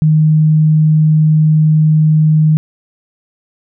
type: tone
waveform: sine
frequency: 155.2 Hz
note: D#3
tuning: 4 cents flat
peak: -6 dBFS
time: 0.02-2.57 s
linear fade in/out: 0 ms
effects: none